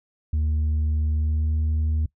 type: tone with pitch glide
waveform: sine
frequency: 76.7 to 77.82 Hz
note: D#2 to D#2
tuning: -24 to +1 cents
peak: -17 dBFS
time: 0.33-2.06 s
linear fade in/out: 5 ms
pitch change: +25 cents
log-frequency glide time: 1.15-1.56 s
effects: noise-tail reverb RT60 0.1 s tail -22 dB re dry + tanh soft clip ceiling -19 dBFS